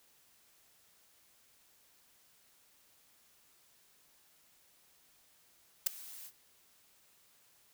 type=noise with ADSR envelope; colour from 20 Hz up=blue; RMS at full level=-25 dBFS; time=5.86-6.32 s; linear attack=10 ms; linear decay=4 ms; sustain=-24 dB; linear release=60 ms; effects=white hiss -67 dBFS RMS until 7.73 s